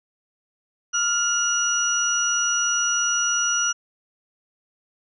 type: tone cluster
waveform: sine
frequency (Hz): 1393 / 2865 / 5850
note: F6 / F7 / F#8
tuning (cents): -5 / +44 / -21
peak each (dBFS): -23 / -29 / -22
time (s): 0.93-3.73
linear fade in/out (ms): 20
effects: none